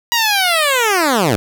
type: linear sweep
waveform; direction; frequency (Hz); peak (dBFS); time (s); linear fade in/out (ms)
10% pulse; down; 965 to 89.6; -4; 0.12-1.36; 0
effects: none